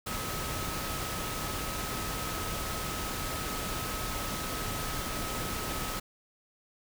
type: tone in noise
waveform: sine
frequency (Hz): 1279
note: D#6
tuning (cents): +47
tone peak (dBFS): -41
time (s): 0.06-6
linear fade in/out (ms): 10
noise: pink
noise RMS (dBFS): -35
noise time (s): 0.06-6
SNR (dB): -9
effects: none